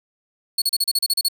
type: tone bursts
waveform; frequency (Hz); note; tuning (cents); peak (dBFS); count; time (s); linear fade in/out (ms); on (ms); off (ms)
sawtooth; 4376; C#8; -23; -14; 10; 0.58-1.285; 5; 39; 35
effects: none